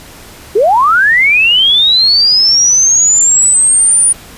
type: linear sweep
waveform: sine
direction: up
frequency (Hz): 370 to 9600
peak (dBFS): -5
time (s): 0.55-4.13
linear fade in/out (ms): 10
effects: pink hiss -34 dBFS RMS until 4.37 s + resampled to 32000 Hz